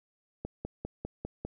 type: click train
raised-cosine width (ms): 2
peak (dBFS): -22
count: 6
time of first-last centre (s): 0.45-1.45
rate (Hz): 5
effects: none